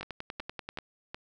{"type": "two click trains", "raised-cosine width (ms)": 0.3, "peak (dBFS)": [-21, -22], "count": [9, 4], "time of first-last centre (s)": [[0.01, 0.787], [0.03, 1.145]], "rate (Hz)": [10.3, 2.69], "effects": []}